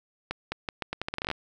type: accelerating click train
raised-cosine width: 0.3 ms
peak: -14 dBFS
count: 15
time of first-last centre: 0.31-1.314 s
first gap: 210 ms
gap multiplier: 0.8
effects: none